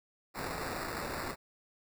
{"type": "noise with sample-and-hold", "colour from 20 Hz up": "violet", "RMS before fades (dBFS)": -38, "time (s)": [0.34, 1.36], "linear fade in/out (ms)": 50, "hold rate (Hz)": 3150, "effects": []}